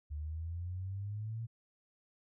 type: exponential sweep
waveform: sine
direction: up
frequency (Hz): 73.1 to 116.54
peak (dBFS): -37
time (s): 0.1-1.47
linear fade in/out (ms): 20
effects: none